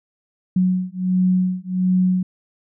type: beating tone pair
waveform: sine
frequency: 183.2 / 184.6 Hz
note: F#3 / F#3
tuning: -17 / -4 cents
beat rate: 1.4 Hz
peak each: -19 dBFS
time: 0.56-2.23 s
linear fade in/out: 5 ms
effects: none